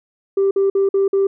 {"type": "tone bursts", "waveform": "sine", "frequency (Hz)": 392, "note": "G4", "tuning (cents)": 0, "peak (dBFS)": -11, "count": 5, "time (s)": [0.37, 1.27], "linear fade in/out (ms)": 5, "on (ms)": 140, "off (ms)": 50, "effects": ["tanh soft clip ceiling -10 dBFS"]}